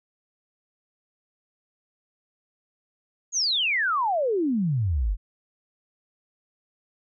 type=exponential sweep; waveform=sine; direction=down; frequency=6860 to 41.93 Hz; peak=-21 dBFS; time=3.32-5.17 s; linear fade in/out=50 ms; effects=none